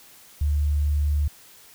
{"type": "tone", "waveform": "sine", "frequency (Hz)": 73.42, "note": "D2", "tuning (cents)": 0, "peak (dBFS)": -19, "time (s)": [0.41, 1.28], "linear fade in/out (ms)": 5, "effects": ["white hiss -50 dBFS RMS until 1.74 s"]}